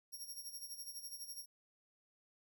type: tone with tremolo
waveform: 15% pulse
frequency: 5588 Hz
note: F8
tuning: in tune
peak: -38 dBFS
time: 0.12-1.46 s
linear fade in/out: 20 ms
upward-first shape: sine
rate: 12 Hz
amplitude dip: 70%
effects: none